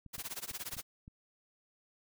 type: clicks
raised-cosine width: 5 ms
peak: -38 dBFS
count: 6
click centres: 0.063 / 0.182 / 0.512 / 0.735 / 0.768 / 1.079 s
type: noise with tremolo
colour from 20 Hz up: white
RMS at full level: -39 dBFS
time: 0.13-0.83 s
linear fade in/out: 20 ms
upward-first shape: sine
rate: 17 Hz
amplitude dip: 95%
effects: none